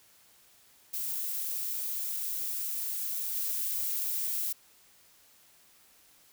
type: noise with level steps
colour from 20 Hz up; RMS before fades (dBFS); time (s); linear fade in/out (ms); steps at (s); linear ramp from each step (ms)
violet; -34 / -32; 0.93-4.53; 10; 3.35; 2
effects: white hiss -61 dBFS RMS until 6.32 s